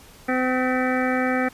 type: harmonic tone with a mistuned harmonic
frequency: 255.8 Hz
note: C4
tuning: 39 cents flat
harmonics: 1 / 2 / 3 / 5 / 6 / 7 / 8 / 9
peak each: -23 / -26 / -28 / -30 / -31 / -31 / -32 / -33 dBFS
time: 0.28-1.49 s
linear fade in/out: 10 ms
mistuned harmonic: 8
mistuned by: -62 cents
effects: pink hiss -48 dBFS RMS until 1.53 s + resampled to 32000 Hz